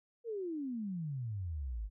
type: exponential sweep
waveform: sine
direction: down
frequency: 480.7 to 48.01 Hz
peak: -36 dBFS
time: 0.24-1.9 s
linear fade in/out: 50 ms
effects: none